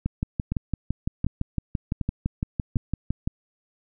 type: two click trains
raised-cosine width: 5 ms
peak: -12 / -13 dBFS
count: 20 / 4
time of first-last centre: 0.06-3.275 / 0.52-2.759 s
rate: 5.91 / 1.34 Hz
effects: none